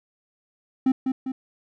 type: tone with echo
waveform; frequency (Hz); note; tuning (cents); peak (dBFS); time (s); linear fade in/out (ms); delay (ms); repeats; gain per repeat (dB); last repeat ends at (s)
triangle; 261.6; C4; 0; -14; 0.86-0.92; 5; 200; 2; -5; 1.32
effects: none